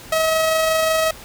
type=tone with amplitude modulation; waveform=sawtooth; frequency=640 Hz; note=D#5; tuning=49 cents sharp; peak=-11 dBFS; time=0.12-1.11 s; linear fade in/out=5 ms; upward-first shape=sine; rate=25.5 Hz; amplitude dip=25%; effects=pink hiss -39 dBFS RMS until 1.24 s